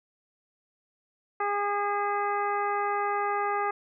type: harmonic tone with a mistuned harmonic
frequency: 407.9 Hz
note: G#4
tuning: 31 cents flat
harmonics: 1 / 2 / 3 / 4 / 5 / 6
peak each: -32 / -29 / -30 / -38 / -38 / -47 dBFS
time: 1.4-3.71 s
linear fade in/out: 5 ms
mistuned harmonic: 6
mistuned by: +65 cents
effects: none